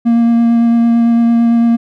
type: tone with vibrato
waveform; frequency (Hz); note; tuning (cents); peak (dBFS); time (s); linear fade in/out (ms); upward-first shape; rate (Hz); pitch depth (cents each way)
triangle; 233.1; A#3; 0; -5; 0.05-1.77; 20; sine; 8.9; 10
effects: none